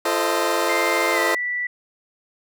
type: chord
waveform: 20% pulse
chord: F dominant seventh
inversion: none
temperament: equal with one note detuned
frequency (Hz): 340.9 / 440 / 523.3 / 622.3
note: F4 / A4 / C5 / Eb5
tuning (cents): -42 / 0 / 0 / 0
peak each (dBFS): -20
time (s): 0.05-1.35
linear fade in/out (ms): 5
type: tone with pitch glide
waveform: sine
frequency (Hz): 2093 to 1964.2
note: C7 to B6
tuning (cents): 0 to -10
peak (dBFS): -22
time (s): 0.69-1.67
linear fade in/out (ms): 5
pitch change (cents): -110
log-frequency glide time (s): 1.13-1.2
effects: none